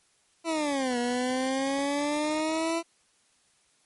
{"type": "exponential two-way sweep", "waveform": "20% pulse", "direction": "down then up", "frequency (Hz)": [336.2, 240, 336.2], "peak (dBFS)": -21, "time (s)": [0.44, 2.83], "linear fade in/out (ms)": 50, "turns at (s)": 0.98, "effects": ["white hiss -66 dBFS RMS until 3.85 s", "MP3 48 kbps"]}